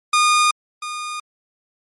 sawtooth tone with echo, 1221 Hz, D#6, 33 cents flat, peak -9 dBFS, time 0.13-0.51 s, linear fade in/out 5 ms, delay 690 ms, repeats 1, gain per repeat -13 dB, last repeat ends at 1.2 s, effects MP3 48 kbps

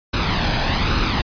pink noise with flanger, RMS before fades -19 dBFS, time 0.13-1.22 s, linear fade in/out 10 ms, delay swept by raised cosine 0.75 to 1.25 ms, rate 1.2 Hz, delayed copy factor +0.5, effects resampled to 11025 Hz

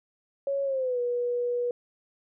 sine tone with pitch glide, 554.4 to 485.4 Hz, C#5 to B4, 0 to -30 cents, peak -25 dBFS, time 0.47-1.71 s, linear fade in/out 2 ms, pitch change -230 cents, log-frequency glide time 0.64-1 s, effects none

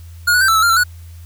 square tone with pitch steps, 1434 / 1473 / 1559 / 1326 / 1304 / 1394 / 1345 / 1467 Hz, F6 / F#6 / G6 / E6 / E6 / F6 / E6 / F#6, +45 / -8 / -10 / +10 / -19 / -4 / +34 / -15 cents, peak -11 dBFS, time 0.27-0.838 s, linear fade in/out 10 ms, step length 71 ms, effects added 84 Hz sine -33 dBFS peak until 1.25 s + white hiss -50 dBFS RMS until 1.25 s

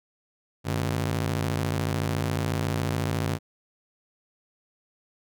sawtooth ring-modulated tone, 121.5 Hz, B2, 28 cents flat, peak -18 dBFS, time 0.64-3.39 s, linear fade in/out 50 ms, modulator 27 Hz, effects none

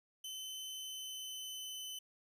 sawtooth tone with pitch glide, 3051 to 3032 Hz, G7 to F#7, -48 to +42 cents, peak -40 dBFS, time 0.24-1.99 s, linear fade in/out 5 ms, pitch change -10 cents, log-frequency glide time 0.7-1.83 s, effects none

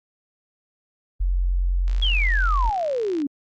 sine tone, 44.76 Hz, F1, 43 cents sharp, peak -18 dBFS, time 1.2-2.7 s, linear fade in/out 10 ms
click train, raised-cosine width 0.2 ms, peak -24 dBFS, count 80, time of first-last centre 1.88-3.219 s, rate 59 Hz
sine exponential sweep, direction down, 3390 to 270.5 Hz, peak -21 dBFS, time 2.02-3.27 s, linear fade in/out 5 ms
effects Opus 48 kbps

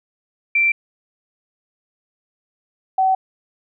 sine tone pair in turn, 2349 / 759.4 Hz, D7 / F#5, 0 / +45 cents, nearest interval octave + minor sixth, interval 1955 cents, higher first, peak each -13 dBFS, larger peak neither, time 0.55-0.72 / 2.98-3.15 s, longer neither, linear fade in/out 5 ms, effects none

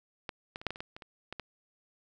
clicks, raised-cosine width 0.3 ms, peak -20 / -22 / -29 / -13 / -20 / -28 / -22 / -28 / -30 / -23 / -22 dBFS, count 11, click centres 0.292 / 0.559 / 0.615 / 0.667 / 0.706 / 0.759 / 0.805 / 0.965 / 1.022 / 1.326 / 1.397 s, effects none

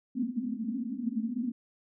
pink band-pass noise, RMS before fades -33 dBFS, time 0.15-1.52 s, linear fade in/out 10 ms, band 220 to 260 Hz, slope 96 dB/octave, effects none

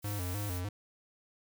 blue noise, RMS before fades -44 dBFS, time 0.02-0.62 s, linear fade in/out 50 ms
square tone with vibrato, 96.1 Hz, G2, 34 cents flat, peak -35 dBFS, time 0.04-0.69 s, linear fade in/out 5 ms, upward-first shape square, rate 3.3 Hz, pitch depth 120 cents each way
effects none

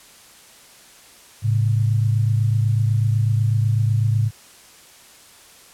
sine tone pair together, 107.9 / 135.95 Hz, A2 / C#3, -33 / -33 cents, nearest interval major third, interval 400 cents, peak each -16 / -23 dBFS, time 1.42-4.31 s, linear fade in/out 50 ms, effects white hiss -47 dBFS RMS until 5.73 s + low-pass 11000 Hz 12 dB/octave

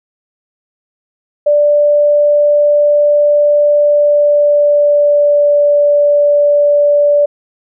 sine tone with pitch glide, 587.3 to 582.2 Hz, D5 to D5, 0 to -15 cents, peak -6 dBFS, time 1.46-7.26 s, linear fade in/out 10 ms, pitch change -15 cents, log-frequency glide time 3.74-5.62 s, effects none

